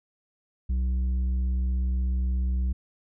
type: tone with tanh clipping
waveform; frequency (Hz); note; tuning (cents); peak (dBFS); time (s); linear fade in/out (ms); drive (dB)
sine; 63.1; B1; +38; -24; 0.69-2.73; 10; 6
effects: none